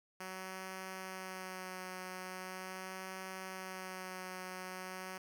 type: tone with vibrato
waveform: 5% pulse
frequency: 186.6 Hz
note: F#3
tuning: 15 cents sharp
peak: -32 dBFS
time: 0.2-5.18 s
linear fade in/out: 5 ms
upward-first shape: sine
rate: 0.41 Hz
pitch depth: 17 cents each way
effects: none